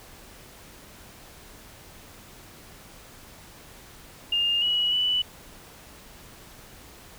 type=tone with pitch steps; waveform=sine; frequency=2819 / 2921 / 2971 Hz; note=F7 / F#7 / F#7; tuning=+16 / -23 / +6 cents; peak=-21 dBFS; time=4.32-5.22 s; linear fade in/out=5 ms; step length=300 ms; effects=pink hiss -48 dBFS RMS until 7.18 s